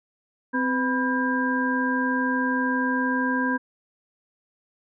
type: tone cluster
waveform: sine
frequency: 258.4 / 503 / 985 / 1602 Hz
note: C4 / B4 / B5 / G6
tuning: -21 / +32 / -5 / +37 cents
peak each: -24 / -33 / -28 / -26 dBFS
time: 0.53-3.58 s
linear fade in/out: 20 ms
effects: none